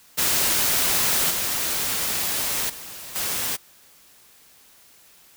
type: noise with level steps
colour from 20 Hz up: white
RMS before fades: -21 / -25 / -38 / -26 dBFS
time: 0.17-3.57 s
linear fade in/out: 20 ms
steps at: 1.3 / 2.69 / 3.15 s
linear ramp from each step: 10 ms
effects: white hiss -53 dBFS RMS until 5.36 s